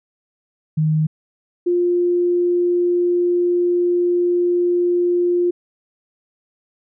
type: tone pair in turn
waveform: sine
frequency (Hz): 155.56 / 351.9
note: D#3 / F4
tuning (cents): 0 / +13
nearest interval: octave + major second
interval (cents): 1413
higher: second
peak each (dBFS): -14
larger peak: neither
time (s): 0.77-1.07 / 1.66-5.51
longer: second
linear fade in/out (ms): 10
effects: none